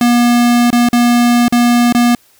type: tone with dropouts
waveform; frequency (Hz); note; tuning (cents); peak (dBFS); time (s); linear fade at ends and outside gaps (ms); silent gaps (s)
square; 240; B3; -49; -8; 0.01-2.15; 2; 0.704-0.728 / 0.888-0.93 / 1.482-1.524 / 1.925-1.948
effects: white hiss -50 dBFS RMS until 2.39 s